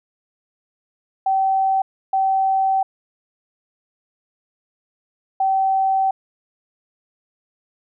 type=tone bursts at uneven times; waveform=sine; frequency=770 Hz; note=G5; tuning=31 cents flat; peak=-15 dBFS; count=3; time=1.26-1.82 / 2.13-2.83 / 5.4-6.11 s; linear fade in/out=5 ms; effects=none